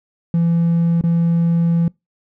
triangle tone with dropouts, 168.5 Hz, E3, 38 cents sharp, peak -10 dBFS, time 0.34-1.88 s, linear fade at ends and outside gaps 2 ms, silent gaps 1.012-1.038 s, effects noise-tail reverb RT60 0.2 s tail -26 dB re dry + tanh soft clip ceiling -7 dBFS

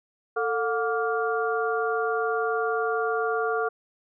sine tone cluster, 446.1 / 719 / 1162 / 1405 Hz, A4 / F#5 / D6 / F6, +24 / -50 / -19 / +10 cents, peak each -26 / -30 / -31 / -30 dBFS, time 0.36-3.69 s, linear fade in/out 10 ms, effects none

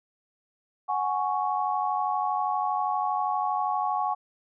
sine chord, F# suspended second, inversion none, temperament just, 740 / 832.5 / 1110 Hz, F#5 / G#5 / C#6, 0 / +4 / +2 cents, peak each -29 / -28 / -29 dBFS, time 0.88-4.15 s, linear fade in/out 20 ms, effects none

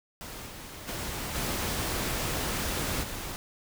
pink noise with level steps, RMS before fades -41 / -43 / -35 / -31 / -37 dBFS, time 0.21-3.36 s, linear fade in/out 0 ms, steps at 0.46 / 0.87 / 1.34 / 3.02 s, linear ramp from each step 20 ms, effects none

